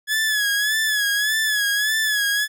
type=tone with vibrato; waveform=sawtooth; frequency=1700 Hz; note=G#6; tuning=40 cents sharp; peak=-15 dBFS; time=0.07-2.48 s; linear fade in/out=50 ms; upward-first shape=sine; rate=1.7 Hz; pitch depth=66 cents each way; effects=none